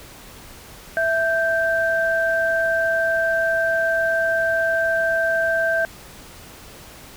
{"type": "tone pair together", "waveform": "sine", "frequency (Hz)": [659.3, 1566.1], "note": ["E5", "G6"], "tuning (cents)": [0, -2], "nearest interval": "octave + minor third", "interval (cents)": 1498, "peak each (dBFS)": -20, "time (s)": [0.97, 5.85], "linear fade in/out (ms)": 0, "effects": ["pink hiss -42 dBFS RMS until 7.16 s"]}